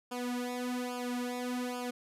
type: tone with flanger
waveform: sawtooth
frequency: 246.9 Hz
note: B3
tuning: in tune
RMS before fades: -36 dBFS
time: 0.11-1.91 s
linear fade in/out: 10 ms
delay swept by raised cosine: 0.5 to 3.4 ms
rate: 1.2 Hz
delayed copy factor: -0.9
effects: resampled to 32000 Hz